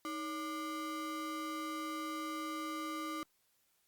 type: ring-modulated tone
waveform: square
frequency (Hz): 440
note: A4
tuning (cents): 0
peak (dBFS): -36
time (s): 0.05-3.23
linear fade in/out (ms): 0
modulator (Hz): 755
effects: white hiss -75 dBFS RMS until 3.87 s + Opus 48 kbps